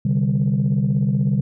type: chord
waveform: sine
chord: C suspended second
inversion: none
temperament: just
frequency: 130.81 / 147.16 / 196.22 Hz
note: C3 / D3 / G3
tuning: 0 / +4 / +2 cents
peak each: -19 dBFS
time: 0.05-1.41 s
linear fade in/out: 5 ms
effects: tanh soft clip ceiling -11 dBFS